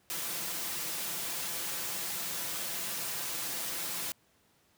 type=noise with comb filter; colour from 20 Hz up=white; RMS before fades=-36 dBFS; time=0.1-4.12 s; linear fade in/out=0 ms; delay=5.9 ms; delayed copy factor=+0.5; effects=pink hiss -68 dBFS RMS until 4.77 s + high-pass 80 Hz 12 dB/octave